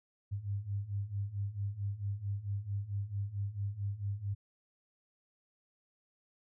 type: beating tone pair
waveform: sine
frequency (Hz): 98 / 102.5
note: G2 / G#2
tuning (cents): 0 / -22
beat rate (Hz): 4.5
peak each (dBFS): -39 / -36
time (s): 0.31-4.35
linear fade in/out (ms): 20
effects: none